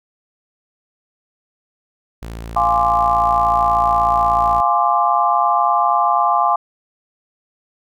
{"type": "tone", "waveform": "sawtooth", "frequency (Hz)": 56.5, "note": "A1", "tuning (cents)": 47, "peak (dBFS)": -24, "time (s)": [2.22, 4.61], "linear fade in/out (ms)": 5}
{"type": "chord", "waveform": "sine", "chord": "D half-diminished seventh", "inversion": "first", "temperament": "equal", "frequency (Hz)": [698.5, 830.6, 1046.5, 1174.7], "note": ["F5", "Ab5", "C6", "D6"], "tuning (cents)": [0, 0, 0, 0], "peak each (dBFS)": -18, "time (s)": [2.56, 6.56], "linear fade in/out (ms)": 5}
{"effects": []}